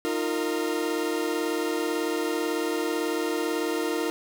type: chord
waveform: 40% pulse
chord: Eb suspended second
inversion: none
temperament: equal with one note detuned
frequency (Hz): 311.1 / 349.2 / 460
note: Eb4 / F4 / Bb4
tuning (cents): 0 / 0 / -23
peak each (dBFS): -29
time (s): 0.05-4.1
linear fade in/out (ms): 0
effects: none